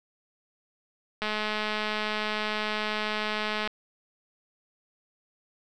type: click train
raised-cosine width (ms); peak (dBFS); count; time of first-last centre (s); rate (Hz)
0.3; -14; 524; 1.22-3.675; 213
effects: none